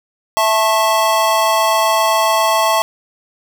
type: chord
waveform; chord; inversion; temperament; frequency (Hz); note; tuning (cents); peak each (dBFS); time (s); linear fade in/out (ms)
square; A major; second; equal with one note detuned; 659.3 / 880 / 1089.7; E5 / A5 / C#6; 0 / 0 / -30; -17; 0.37-2.82; 0
effects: none